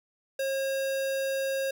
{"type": "tone", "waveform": "square", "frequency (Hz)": 540, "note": "C#5", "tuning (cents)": -45, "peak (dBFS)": -28, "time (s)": [0.39, 1.71], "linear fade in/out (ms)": 5, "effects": []}